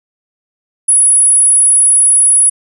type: tone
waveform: sine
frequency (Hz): 10210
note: D#9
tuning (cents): +44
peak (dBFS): -5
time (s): 0.88-2.5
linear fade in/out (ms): 10
effects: none